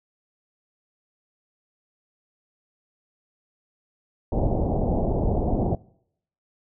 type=low-pass noise; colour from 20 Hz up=pink; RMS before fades=-23 dBFS; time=4.32-5.75 s; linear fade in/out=2 ms; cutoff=780 Hz; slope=48 dB/octave; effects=noise-tail reverb RT60 0.7 s tail -23 dB re dry